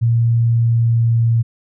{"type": "tone with pitch glide", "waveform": "sine", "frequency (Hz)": [116.54, 115.53], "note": ["A#2", "A#2"], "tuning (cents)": [0, -15], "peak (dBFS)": -11, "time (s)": [0.01, 1.43], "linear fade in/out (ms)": 20, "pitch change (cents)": -15, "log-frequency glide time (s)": [0.46, 1.31], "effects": []}